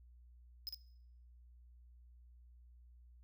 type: tone with echo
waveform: square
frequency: 5090 Hz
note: D#8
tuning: 39 cents sharp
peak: -40 dBFS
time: 0.67-0.69 s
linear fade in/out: 0 ms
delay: 55 ms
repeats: 1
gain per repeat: -3 dB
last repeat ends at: 0.745 s
effects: noise-tail reverb RT60 0.7 s tail -18 dB re dry + added 60 Hz sine -58 dBFS peak until 3.23 s